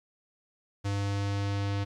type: tone with low-pass filter sweep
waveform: square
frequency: 100.2 Hz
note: G2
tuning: 38 cents sharp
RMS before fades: -30 dBFS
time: 0.84-1.85 s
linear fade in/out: 20 ms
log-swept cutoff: 6700 to 4400 Hz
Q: 1.2
effects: 11-bit